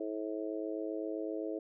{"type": "harmonic tone", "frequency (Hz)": 107.7, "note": "A2", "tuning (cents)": -37, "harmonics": [3, 4, 5, 6], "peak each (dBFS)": [-38, -40, -42, -44], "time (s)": [0, 1.59], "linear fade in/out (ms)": 5, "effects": []}